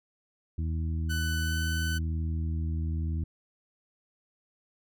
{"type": "harmonic tone", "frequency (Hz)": 80.7, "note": "E2", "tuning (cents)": -36, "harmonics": [1, 2, 3, 4], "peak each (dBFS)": [-28, -37, -42, -45], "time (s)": [0.58, 3.24], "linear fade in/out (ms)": 5}
{"type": "tone with pitch glide", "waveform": "sawtooth", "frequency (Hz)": [1498, 1506.7], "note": ["F#6", "F#6"], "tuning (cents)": [21, 31], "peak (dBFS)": -29, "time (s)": [1.09, 1.99], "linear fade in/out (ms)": 20, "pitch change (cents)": 10, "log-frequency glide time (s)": [1.45, 1.53]}
{"effects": []}